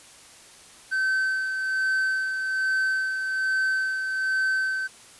triangle tone with tremolo, 1539 Hz, G6, 32 cents flat, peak -19 dBFS, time 0.91-4.88 s, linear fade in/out 20 ms, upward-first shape sine, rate 1.2 Hz, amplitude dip 45%, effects white hiss -49 dBFS RMS until 5.19 s + resampled to 24000 Hz

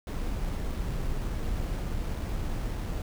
brown noise with sample-and-hold, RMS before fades -31 dBFS, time 0.07-3.02 s, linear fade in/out 2 ms, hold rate 7350 Hz, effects none

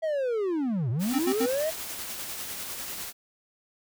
triangle linear two-way sweep, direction down then up, 656 to 107.2 to 656 Hz, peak -23 dBFS, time 0.02-1.71 s, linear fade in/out 20 ms, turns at 0.9 s
white noise with tremolo, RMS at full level -35 dBFS, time 0.99-3.13 s, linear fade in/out 50 ms, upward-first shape sine, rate 10 Hz, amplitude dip 30%
square tone bursts, 261.6 Hz, C4, in tune, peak -25 dBFS, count 3, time 1.13-1.463 s, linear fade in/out 10 ms, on 63 ms, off 72 ms
effects none

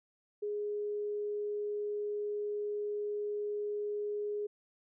sine tone, 415.3 Hz, G#4, in tune, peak -33 dBFS, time 0.42-4.47 s, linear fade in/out 10 ms, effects none

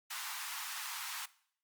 pink high-pass noise, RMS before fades -42 dBFS, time 0.1-1.26 s, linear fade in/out 10 ms, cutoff 880 Hz, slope 48 dB/octave, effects noise-tail reverb RT60 0.6 s tail -19 dB re dry + Opus 48 kbps

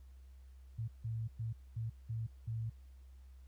sine tone bursts at uneven times, 112.8 Hz, A2, 44 cents sharp, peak -36 dBFS, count 6, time 0.78-0.88 / 1.04-1.28 / 1.39-1.53 / 1.76-1.9 / 2.09-2.27 / 2.47-2.7 s, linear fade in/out 10 ms, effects added 65 Hz sine -53 dBFS peak until 3.47 s + pink hiss -75 dBFS RMS until 3.47 s

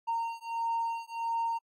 triangle beating tone pair, 920 / 921.5 Hz, A#5 / A#5, -23 / -20 cents, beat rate 1.5 Hz, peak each -31 dBFS, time 0.07-1.59 s, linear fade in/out 20 ms, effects tanh soft clip ceiling -22 dBFS + AAC 64 kbps

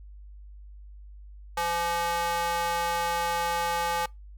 square tone with high-pass filter, 170.6 Hz, F3, 40 cents flat, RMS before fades -28 dBFS, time 1.57-4.06 s, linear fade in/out 5 ms, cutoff 800 Hz, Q 2.2, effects noise-tail reverb RT60 0.2 s tail -25 dB re dry + added 50 Hz sine -43 dBFS peak until 4.37 s

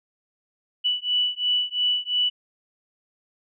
sine beating tone pair, 2960 / 2962.9 Hz, F#7 / F#7, 0 / +2 cents, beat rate 2.9 Hz, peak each -24 dBFS, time 0.84-2.3 s, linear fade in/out 20 ms, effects none

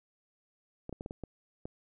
clicks, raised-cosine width 2 ms, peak -26 dBFS, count 7, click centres 0.894 / 0.927 / 1.009 / 1.061 / 1.109 / 1.237 / 1.655 s, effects none

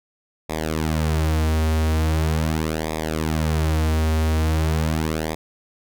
sawtooth tone with flanger, 78.8 Hz, D#2, 23 cents sharp, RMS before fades -21 dBFS, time 0.49-5.35 s, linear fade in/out 10 ms, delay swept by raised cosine 0.68 to 6.08 ms, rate 0.41 Hz, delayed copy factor -0.9, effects none

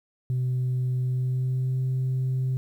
sine tone with pitch glide, 127 to 129.82 Hz, B2 to C3, +49 to -13 cents, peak -21 dBFS, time 0.3-2.57 s, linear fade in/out 0 ms, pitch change +38 cents, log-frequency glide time 1.02-1.81 s, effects tanh soft clip ceiling -21 dBFS + 10-bit

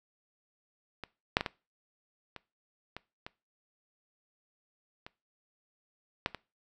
clicks, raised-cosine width 0.3 ms, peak -23 / -6 / -15 / -16 / -26 / -24 / -25 / -28 / -12 / -23 dBFS, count 10, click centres 1.037 / 1.369 / 1.409 / 1.462 / 2.363 / 2.966 / 3.265 / 5.065 / 6.261 / 6.347 s, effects noise-tail reverb RT60 0.3 s tail -21 dB re dry

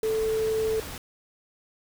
sine tone in noise, 440 Hz, A4, in tune, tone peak -23 dBFS, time 0.03-0.8 s, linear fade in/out 2 ms, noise pink, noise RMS -38 dBFS, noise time 0.03-0.98 s, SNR +12 dB, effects none

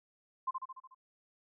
sine tone with echo, 1046.5 Hz, C6, in tune, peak -30 dBFS, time 0.47-0.51 s, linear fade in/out 10 ms, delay 73 ms, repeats 6, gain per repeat -4 dB, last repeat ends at 0.948 s, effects none

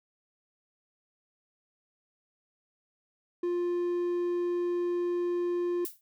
triangle tone, 350.9 Hz, F4, 8 cents sharp, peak -25 dBFS, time 3.43-5.85 s, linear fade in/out 5 ms
violet noise with exponential decay, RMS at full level -33 dBFS, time 5.85-6.01 s, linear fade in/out 1 ms, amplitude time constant 34 ms
effects none

